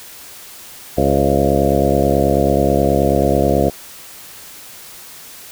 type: harmonic tone with a mistuned harmonic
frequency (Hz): 69.3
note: C#2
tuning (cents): 0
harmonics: 1 / 2 / 3 / 4 / 5 / 6 / 7 / 8 / 9 / 10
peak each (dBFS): -21 / -21 / -21 / -21 / -21 / -21 / -21 / -21 / -21 / -21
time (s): 0.97-3.7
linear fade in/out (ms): 10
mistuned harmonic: 7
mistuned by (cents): +53
effects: white hiss -37 dBFS RMS until 5.51 s